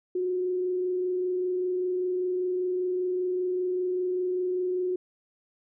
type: tone with frequency modulation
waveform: sine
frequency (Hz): 364.5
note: F#4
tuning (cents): -26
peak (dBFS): -25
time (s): 0.15-4.96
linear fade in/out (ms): 5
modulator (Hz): 25.1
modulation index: 0.22
effects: none